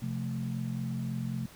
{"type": "chord", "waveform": "sine", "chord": "F major", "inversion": "second", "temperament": "equal", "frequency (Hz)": [130.81, 174.61, 220], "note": ["C3", "F3", "A3"], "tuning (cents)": [0, 0, 0], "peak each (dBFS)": [-34, -38, -36], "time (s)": [0.02, 1.46], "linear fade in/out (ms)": 5, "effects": ["pink hiss -53 dBFS RMS until 1.55 s"]}